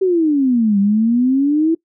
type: exponential two-way sweep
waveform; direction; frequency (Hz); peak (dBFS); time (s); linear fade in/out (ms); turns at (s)
sine; down then up; 388.5 to 196 to 333.2; -11; 0.01-1.75; 10; 0.79
effects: noise-tail reverb RT60 0.1 s tail -21 dB re dry